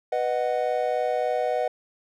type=chord; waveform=triangle; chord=B major; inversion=none; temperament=just; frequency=493.9 / 617.4 / 740.8 Hz; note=B4 / D#5 / F#5; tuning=0 / -14 / +2 cents; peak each=-25 dBFS; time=0.12-1.68 s; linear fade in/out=5 ms; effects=none